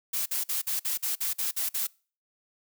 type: noise bursts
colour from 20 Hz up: blue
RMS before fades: -29 dBFS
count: 10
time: 0.13-1.871 s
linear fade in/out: 10 ms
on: 130 ms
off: 49 ms
effects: noise-tail reverb RT60 0.4 s tail -25 dB re dry